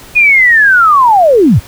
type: linear sweep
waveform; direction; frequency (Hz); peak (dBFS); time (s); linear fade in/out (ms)
sine; down; 2489 to 65.9; -3; 0.15-1.6; 20
effects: pink hiss -34 dBFS RMS until 1.67 s